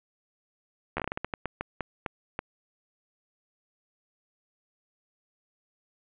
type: slowing click train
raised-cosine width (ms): 0.5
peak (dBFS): -15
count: 15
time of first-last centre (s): 0.97-2.391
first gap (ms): 12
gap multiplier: 1.29
effects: resampled to 8000 Hz + 9-bit